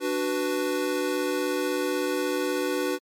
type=chord; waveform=square; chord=B minor; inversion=first; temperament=equal; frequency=293.7 / 370 / 493.9 Hz; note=D4 / F#4 / B4; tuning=0 / 0 / 0 cents; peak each=-30 / -29 / -30 dBFS; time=0-2.99 s; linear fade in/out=50 ms; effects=MP3 64 kbps